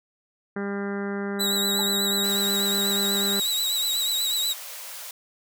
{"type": "harmonic tone", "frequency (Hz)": 200, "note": "G3", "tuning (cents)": 35, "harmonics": [1, 2, 3, 4, 5, 6, 7, 8, 9, 10], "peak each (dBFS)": [-29, -31, -41, -41, -46, -43, -40, -40, -44, -47], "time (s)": [0.56, 3.4], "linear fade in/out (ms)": 5}
{"type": "tone with vibrato", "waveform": "sawtooth", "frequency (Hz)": 3881, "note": "B7", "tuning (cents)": -31, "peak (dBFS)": -20, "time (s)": [1.39, 4.54], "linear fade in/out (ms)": 20, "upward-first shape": "triangle", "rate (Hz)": 8.2, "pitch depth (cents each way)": 63}
{"type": "tone with exponential decay", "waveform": "sine", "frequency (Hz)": 856, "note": "A5", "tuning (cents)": -48, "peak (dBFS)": -25, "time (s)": [1.79, 1.88], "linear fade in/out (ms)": 2, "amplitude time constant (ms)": 18}
{"type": "high-pass noise", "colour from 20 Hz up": "white", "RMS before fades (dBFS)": -38, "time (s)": [2.24, 5.11], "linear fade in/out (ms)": 2, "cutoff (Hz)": 470, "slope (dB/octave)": 96}
{"effects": []}